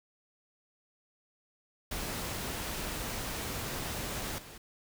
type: noise with level steps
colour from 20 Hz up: pink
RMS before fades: -37 / -49 dBFS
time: 1.91-4.58 s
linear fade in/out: 5 ms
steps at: 4.38 s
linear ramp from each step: 5 ms
effects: none